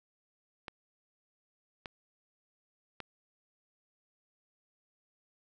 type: clicks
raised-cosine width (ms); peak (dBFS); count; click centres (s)
0.3; -24; 3; 0.682 / 1.858 / 3.003
effects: none